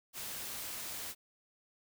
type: noise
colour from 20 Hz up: white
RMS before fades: -42 dBFS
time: 0.13-1.15 s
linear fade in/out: 50 ms
effects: none